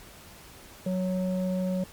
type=tone with low-pass filter; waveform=square; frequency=184.8 Hz; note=F#3; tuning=2 cents flat; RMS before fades=-28 dBFS; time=0.86-1.84 s; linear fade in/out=5 ms; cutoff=450 Hz; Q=9.1; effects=pink hiss -49 dBFS RMS until 1.92 s + MP3 96 kbps